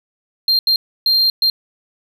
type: tone bursts at uneven times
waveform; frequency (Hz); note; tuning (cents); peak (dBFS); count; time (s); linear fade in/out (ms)
triangle; 4186; C8; 0; -10; 4; 0.48-0.59 / 0.67-0.76 / 1.06-1.3 / 1.42-1.5; 2
effects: none